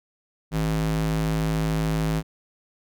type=tone with high-pass filter; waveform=square; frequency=53.4 Hz; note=G#1; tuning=49 cents sharp; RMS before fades=-24 dBFS; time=0.51-2.23 s; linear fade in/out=50 ms; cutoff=110 Hz; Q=8.7; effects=none